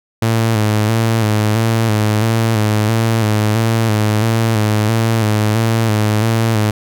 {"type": "tone with vibrato", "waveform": "sawtooth", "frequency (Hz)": 110, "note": "A2", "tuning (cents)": 0, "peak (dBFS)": -8, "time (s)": [0.22, 6.71], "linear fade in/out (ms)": 5, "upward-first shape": "square", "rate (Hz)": 1.5, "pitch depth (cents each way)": 50, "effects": []}